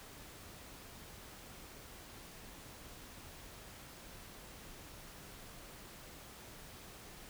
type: silence
effects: pink hiss -53 dBFS RMS until 7.29 s